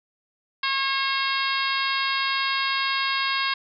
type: harmonic tone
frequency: 542 Hz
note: C#5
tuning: 39 cents flat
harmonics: 2 / 3 / 4 / 5 / 6 / 7 / 8 / 9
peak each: -27 / -29 / -30 / -31 / -32 / -32 / -33 / -34 dBFS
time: 0.63-3.54 s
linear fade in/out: 5 ms
effects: none